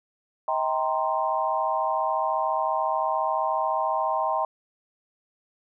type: chord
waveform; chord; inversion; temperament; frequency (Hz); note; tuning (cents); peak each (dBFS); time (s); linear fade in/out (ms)
sine; C minor seventh; first; equal with one note detuned; 635.3 / 784 / 932.3 / 1046.5; Eb5 / G5 / Bb5 / C6; +36 / 0 / 0 / 0; -28; 0.48-4.45; 2
effects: none